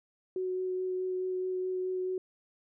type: tone with vibrato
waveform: sine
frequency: 370 Hz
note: F#4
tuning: in tune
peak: -30 dBFS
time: 0.36-2.18 s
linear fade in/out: 2 ms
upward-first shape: sine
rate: 4.7 Hz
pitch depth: 9 cents each way
effects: none